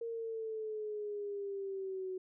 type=exponential sweep; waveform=sine; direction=down; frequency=464.3 to 370.5 Hz; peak=-37 dBFS; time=0.01-2.18 s; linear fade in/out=5 ms; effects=none